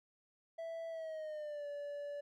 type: tone with pitch glide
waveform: triangle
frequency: 659.3 to 577.3 Hz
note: E5 to D5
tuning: 0 to -30 cents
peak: -39 dBFS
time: 0.58-2.21 s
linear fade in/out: 10 ms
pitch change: -230 cents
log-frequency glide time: 0.89-1.67 s
effects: none